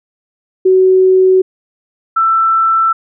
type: tone pair in turn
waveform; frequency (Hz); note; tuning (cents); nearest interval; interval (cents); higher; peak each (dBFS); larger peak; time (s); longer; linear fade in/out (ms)
sine; 374.7 / 1332.1; F#4 / E6; +22 / +18; octave + minor seventh; 2196; second; -5 / -8; first; 0.65-1.42 / 2.16-2.93; neither; 10
effects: none